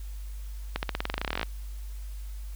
accelerating click train, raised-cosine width 0.3 ms, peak -12 dBFS, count 19, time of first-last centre 0.76-1.43 s, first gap 69 ms, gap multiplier 0.92, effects added 50 Hz sine -35 dBFS peak until 2.55 s + white hiss -55 dBFS RMS until 2.55 s

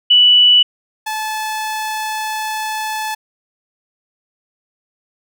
sine / sawtooth tone pair in turn, 2960 / 866.6 Hz, F#7 / A5, 0 / -27 cents, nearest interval octave + major sixth, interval 2127 cents, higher first, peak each -6 / -16 dBFS, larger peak first, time 0.1-0.63 / 1.06-3.15 s, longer second, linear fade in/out 10 ms, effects none

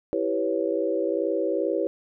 sine chord, C# half-diminished seventh, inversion first, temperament equal, 329.6 / 392 / 493.9 / 554.4 Hz, E4 / G4 / B4 / C#5, 0 / 0 / 0 / 0 cents, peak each -28 dBFS, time 0.13-1.87 s, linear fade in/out 0 ms, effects none

